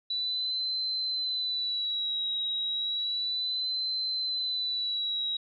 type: tone with vibrato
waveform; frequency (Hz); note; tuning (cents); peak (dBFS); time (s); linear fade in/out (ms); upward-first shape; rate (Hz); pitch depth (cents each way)
sine; 3951; B7; 0; -28; 0.1-5.37; 5; sine; 0.32; 54
effects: none